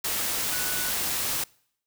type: tone in noise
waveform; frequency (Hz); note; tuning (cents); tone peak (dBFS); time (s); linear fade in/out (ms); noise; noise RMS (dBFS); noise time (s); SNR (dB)
sine; 1480; F#6; 0; -36; 0.52-0.9; 5; white; -28; 0.04-1.44; -11
effects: noise-tail reverb RT60 0.7 s tail -26 dB re dry